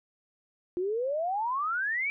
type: exponential sweep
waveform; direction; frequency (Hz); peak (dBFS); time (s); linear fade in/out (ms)
sine; up; 346.5 to 2349; -27; 0.77-2.1; 0
effects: none